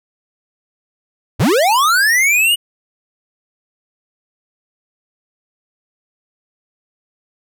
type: linear sweep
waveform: square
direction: up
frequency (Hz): 67.8 to 2949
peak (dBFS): -11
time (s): 1.39-2.56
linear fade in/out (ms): 20
effects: none